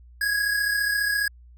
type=tone pair together; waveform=square; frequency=1653.3 / 1688 Hz; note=G#6 / G#6; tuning=-8 / +28 cents; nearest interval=unison; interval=36 cents; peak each=-23 / -31 dBFS; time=0.21-1.28 s; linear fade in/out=5 ms; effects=added 60 Hz sine -46 dBFS peak until 1.57 s